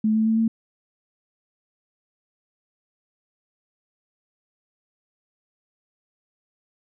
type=tone with pitch steps; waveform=sine; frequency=216.9 / 219.7 / 222.5 / 225.3 Hz; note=A3 / A3 / A3 / A3; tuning=-25 / -2 / +20 / +41 cents; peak=-17 dBFS; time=0.04-0.48 s; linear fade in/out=5 ms; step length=110 ms; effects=none